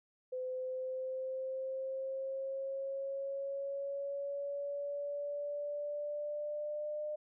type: linear sweep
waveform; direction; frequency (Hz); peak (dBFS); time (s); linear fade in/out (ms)
sine; up; 509 to 603; -36; 0.32-7.16; 10
effects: none